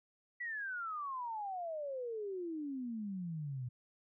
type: exponential sweep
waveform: sine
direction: down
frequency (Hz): 1975.5 to 120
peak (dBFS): -38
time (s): 0.4-3.69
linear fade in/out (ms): 10
effects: none